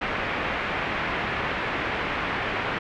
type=low-pass noise; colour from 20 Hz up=white; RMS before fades=-28 dBFS; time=0.01-2.79 s; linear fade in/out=10 ms; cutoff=2400 Hz; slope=24 dB/octave; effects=none